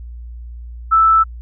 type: tone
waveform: sine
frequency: 1318.5 Hz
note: E6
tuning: in tune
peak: -8 dBFS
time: 0.91-1.24 s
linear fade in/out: 20 ms
effects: added 59 Hz sine -29 dBFS peak until 1.41 s